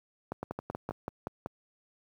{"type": "two click trains", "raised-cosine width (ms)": 1, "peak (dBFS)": [-21, -20], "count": [4, 7], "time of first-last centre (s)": [[0.43, 0.909], [0.32, 1.461]], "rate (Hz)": [6.26, 5.26], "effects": ["high-pass 80 Hz 12 dB/octave", "10-bit"]}